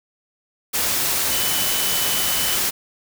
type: tone in noise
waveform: sine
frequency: 3000 Hz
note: F#7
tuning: 23 cents sharp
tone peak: -28 dBFS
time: 1.3-2.57 s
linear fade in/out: 20 ms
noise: white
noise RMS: -21 dBFS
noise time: 0.73-2.71 s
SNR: -10 dB
effects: none